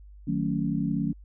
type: chord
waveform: sine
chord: D# half-diminished seventh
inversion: none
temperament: just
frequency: 155.56 / 186.68 / 224 / 280 Hz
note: D#3 / F#3 / A3 / C#4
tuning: 0 / +16 / +31 / +18 cents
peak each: -30 dBFS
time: 0.27-1.13 s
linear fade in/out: 10 ms
effects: added 50 Hz sine -45 dBFS peak until 1.24 s